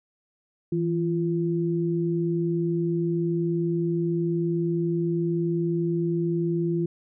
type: tone pair together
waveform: sine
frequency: 164.66 / 343.7 Hz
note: E3 / F4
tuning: -2 / -28 cents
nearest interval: octave + minor second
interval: 1274 cents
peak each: -25 dBFS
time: 0.72-6.86 s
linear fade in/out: 5 ms
effects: none